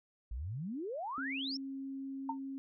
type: exponential sweep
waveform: sine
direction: up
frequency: 51 to 5570 Hz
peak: -37 dBFS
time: 0.31-1.57 s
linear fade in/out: 5 ms
type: tone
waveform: sine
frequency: 270.5 Hz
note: C#4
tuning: 42 cents flat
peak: -39 dBFS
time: 1.18-2.58 s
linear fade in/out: 0 ms
type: tone with exponential decay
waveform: sine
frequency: 908 Hz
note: A#5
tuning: 46 cents flat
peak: -30 dBFS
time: 2.29-2.39 s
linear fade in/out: 5 ms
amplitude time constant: 20 ms
effects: none